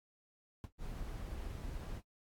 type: noise with exponential decay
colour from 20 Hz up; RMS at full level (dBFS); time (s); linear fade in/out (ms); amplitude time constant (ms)
brown; -40; 0.64-0.72; 0; 17
type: noise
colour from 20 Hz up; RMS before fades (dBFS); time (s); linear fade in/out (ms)
brown; -43; 0.78-2.02; 50
effects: noise-tail reverb RT60 0.1 s tail -24 dB re dry + AAC 64 kbps